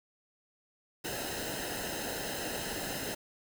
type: noise with comb filter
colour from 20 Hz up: pink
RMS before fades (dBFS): -37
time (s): 1.04-3.15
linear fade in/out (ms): 10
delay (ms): 0.87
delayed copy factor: -0.75
effects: none